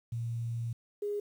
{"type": "tone pair in turn", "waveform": "sine", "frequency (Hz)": [116.54, 412.1], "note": ["A#2", "G#4"], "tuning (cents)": [0, -13], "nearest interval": "octave + minor seventh", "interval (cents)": 2187, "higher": "second", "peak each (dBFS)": [-32, -31], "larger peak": "second", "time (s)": [[0.12, 0.73], [1.02, 1.2]], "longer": "first", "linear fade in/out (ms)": 5, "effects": ["10-bit"]}